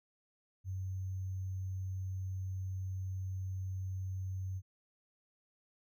sine tone with sample-and-hold, 94.1 Hz, F#2, 30 cents sharp, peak -36 dBFS, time 0.64-4.62 s, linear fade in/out 50 ms, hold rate 6300 Hz, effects none

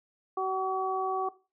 harmonic tone, 378.5 Hz, F#4, 39 cents sharp, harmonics 1 / 2 / 3, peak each -32 / -32 / -32 dBFS, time 0.37-1.29 s, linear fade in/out 5 ms, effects noise-tail reverb RT60 0.3 s tail -17 dB re dry

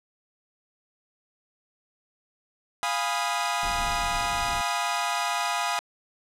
sawtooth chord, F half-diminished seventh, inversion none, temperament equal with one note detuned, 698.5 / 822.5 / 987.8 / 1244.5 Hz, F5 / Ab5 / Cb6 / Eb6, 0 / -17 / 0 / 0 cents, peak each -27 dBFS, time 2.83-5.79 s, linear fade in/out 0 ms
brown noise, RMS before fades -36 dBFS, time 3.63-4.61 s, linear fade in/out 0 ms
effects low-pass 10000 Hz 12 dB/octave

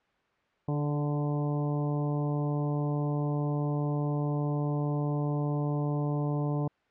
harmonic tone with a mistuned harmonic, 146.83 Hz, D3, in tune, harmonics 1 / 2 / 3 / 4 / 5 / 6 / 7, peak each -28 / -34 / -38 / -40 / -42 / -44 / -45 dBFS, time 0.68-6.68 s, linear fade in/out 5 ms, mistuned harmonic 3, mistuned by -19 cents, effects white hiss -69 dBFS RMS until 6.9 s + low-pass 2000 Hz 12 dB/octave

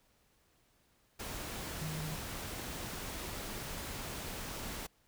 sine tone in noise, 155.56 Hz, D#3, in tune, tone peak -38 dBFS, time 1.81-2.16 s, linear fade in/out 10 ms, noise pink, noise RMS -42 dBFS, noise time 1.19-4.87 s, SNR +1 dB, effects pink hiss -71 dBFS RMS until 5.07 s

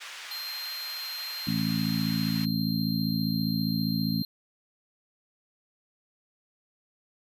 white band-pass noise, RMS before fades -42 dBFS, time 0-2.46 s, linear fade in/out 20 ms, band 1200 to 3600 Hz, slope 12 dB/octave
square tone, 4173 Hz, C8, 5 cents flat, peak -35 dBFS, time 0.31-4.25 s, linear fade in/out 2 ms
harmonic tone, 55 Hz, A1, in tune, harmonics 2 / 3 / 4 / 5, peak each -36 / -29 / -29 / -33 dBFS, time 1.47-4.23 s, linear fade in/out 5 ms
effects none

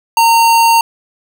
square tone, 919 Hz, A#5, 25 cents flat, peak -7 dBFS, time 0.17-0.81 s, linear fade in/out 2 ms, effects none

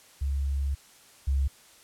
sine tone pair in turn, 69.3 / 68.27 Hz, C#2 / C#2, 0 / -26 cents, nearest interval unison, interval 26 cents, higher first, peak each -25 / -22 dBFS, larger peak second, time 0.21-0.75 / 1.27-1.48 s, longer first, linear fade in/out 10 ms, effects white hiss -55 dBFS RMS until 1.83 s + low-pass 11000 Hz 12 dB/octave

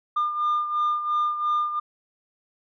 sine beating tone pair, 1205 / 1207.9 Hz, D6 / D6, +44 / +48 cents, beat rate 2.9 Hz, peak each -21 / -27 dBFS, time 0.16-1.8 s, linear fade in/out 10 ms, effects tanh soft clip ceiling -18 dBFS

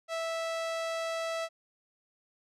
sawtooth tone with low-pass filter, 657 Hz, E5, 6 cents flat, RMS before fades -34 dBFS, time 0.08-1.49 s, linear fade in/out 50 ms, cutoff 7600 Hz, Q 0.62, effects none

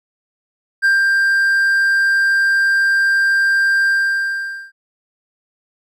triangle tone with ADSR envelope, 1587 Hz, G6, 21 cents sharp, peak -8 dBFS, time 0.82-4.72 s, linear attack 29 ms, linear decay 160 ms, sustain -2 dB, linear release 840 ms, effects none

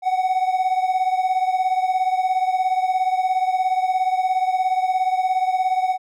triangle beating tone pair, 743 / 760 Hz, F#5 / F#5, +7 / +46 cents, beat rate 17 Hz, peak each -17 / -21 dBFS, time 0.02-5.98 s, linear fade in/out 50 ms, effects none

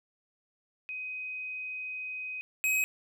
sine / square tone pair in turn, 2513 / 2535 Hz, D#7 / D#7, +17 / +32 cents, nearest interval unison, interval 15 cents, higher second, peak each -35 / -26 dBFS, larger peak second, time 0.89-2.41 / 2.64-2.84 s, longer first, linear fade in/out 0 ms, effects none

